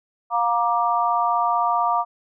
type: harmonic tone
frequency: 235.6 Hz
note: A#3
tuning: 19 cents sharp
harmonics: 3 / 4 / 5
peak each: -22 / -22 / -22 dBFS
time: 0.3-2.05 s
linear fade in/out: 50 ms
effects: none